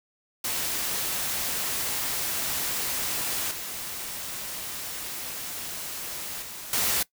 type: noise with level steps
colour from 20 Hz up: white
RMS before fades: -29 / -35 / -39 / -25 dBFS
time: 0.44-7.03 s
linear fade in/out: 5 ms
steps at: 3.51 / 6.42 / 6.73 s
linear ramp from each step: 2 ms
effects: noise-tail reverb RT60 0.1 s tail -20 dB re dry